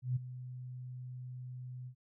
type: tone with ADSR envelope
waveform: sine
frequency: 126 Hz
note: B2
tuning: 35 cents sharp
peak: -28 dBFS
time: 0.02-1.95 s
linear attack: 140 ms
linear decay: 15 ms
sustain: -14 dB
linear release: 82 ms
effects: none